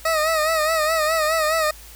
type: tone with vibrato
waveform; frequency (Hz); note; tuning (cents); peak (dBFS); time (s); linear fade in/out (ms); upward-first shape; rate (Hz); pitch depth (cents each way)
20% pulse; 631; D#5; +24; -13; 0.05-1.71; 5; sine; 4.8; 67
effects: added 54 Hz sine -43 dBFS peak until 1.95 s + white hiss -44 dBFS RMS until 1.95 s